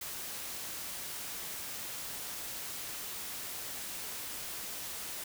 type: noise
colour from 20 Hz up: white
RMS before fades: -41 dBFS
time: 0.01-5.24 s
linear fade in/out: 5 ms
effects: none

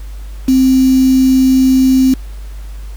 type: tone with quantisation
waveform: sine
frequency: 261.6 Hz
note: C4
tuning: in tune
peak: -6 dBFS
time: 0.48-2.14 s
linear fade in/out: 5 ms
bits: 4
effects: added 50 Hz sine -24 dBFS peak until 2.96 s + pink hiss -43 dBFS RMS until 2.96 s

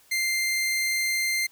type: tone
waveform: sawtooth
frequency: 2093 Hz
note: C7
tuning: in tune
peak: -20 dBFS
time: 0.11-1.47 s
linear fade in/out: 10 ms
effects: white hiss -58 dBFS RMS until 1.51 s

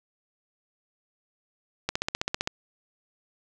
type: click train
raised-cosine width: 0.2 ms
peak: -9 dBFS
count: 10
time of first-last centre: 1.89-2.474 s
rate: 15.4 Hz
effects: none

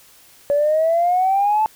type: exponential sweep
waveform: sine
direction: up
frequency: 567 to 880 Hz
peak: -13 dBFS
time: 0.5-1.66 s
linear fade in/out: 0 ms
effects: tanh soft clip ceiling -9 dBFS + white hiss -49 dBFS RMS until 1.75 s

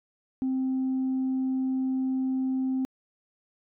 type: tone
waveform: sine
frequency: 261.6 Hz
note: C4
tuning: in tune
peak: -23 dBFS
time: 0.42-2.85 s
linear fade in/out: 0 ms
effects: tanh soft clip ceiling -22 dBFS

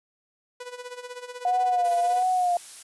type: tone with tremolo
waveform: sawtooth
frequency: 493.9 Hz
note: B4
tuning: in tune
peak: -30 dBFS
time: 0.6-2.23 s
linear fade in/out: 5 ms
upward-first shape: sine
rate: 16 Hz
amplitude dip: 75%
type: tone with vibrato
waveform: sine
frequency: 718 Hz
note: F5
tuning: 48 cents sharp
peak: -20 dBFS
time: 1.45-2.57 s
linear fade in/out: 2 ms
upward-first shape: sine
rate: 1.5 Hz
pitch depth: 55 cents each way
type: noise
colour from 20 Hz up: blue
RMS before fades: -40 dBFS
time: 1.84-2.83 s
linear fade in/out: 10 ms
effects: resampled to 24000 Hz

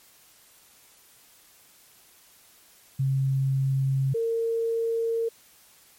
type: tone pair in turn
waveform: sine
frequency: 134.8 / 457.6 Hz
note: C#3 / A#4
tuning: -48 / -32 cents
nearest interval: octave + major sixth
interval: 2116 cents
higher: second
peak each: -21 / -23 dBFS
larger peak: first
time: 2.99-4.14 / 4.14-5.29 s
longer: neither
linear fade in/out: 10 ms
effects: white hiss -56 dBFS RMS until 5.98 s + MP3 64 kbps

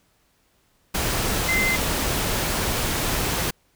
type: tone in noise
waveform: sine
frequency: 2069 Hz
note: C7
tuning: 20 cents flat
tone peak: -20 dBFS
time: 1.48-1.76 s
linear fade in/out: 10 ms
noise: pink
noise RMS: -24 dBFS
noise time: 0.94-3.51 s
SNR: +1 dB
effects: pink hiss -64 dBFS RMS until 3.75 s

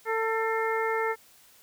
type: harmonic tone with a mistuned harmonic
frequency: 447.2 Hz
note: A4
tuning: 28 cents sharp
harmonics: 1 / 2 / 3 / 4 / 5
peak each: -28 / -31 / -33 / -34 / -35 dBFS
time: 0.05-1.16 s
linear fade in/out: 50 ms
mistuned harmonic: 5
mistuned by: -85 cents
effects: white hiss -57 dBFS RMS until 1.62 s

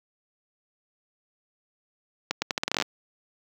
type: accelerating click train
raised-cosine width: 0.2 ms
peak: -7 dBFS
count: 13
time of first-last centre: 2.31-2.822 s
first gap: 110 ms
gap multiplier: 0.8
effects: high-pass 150 Hz 12 dB/octave + 8-bit

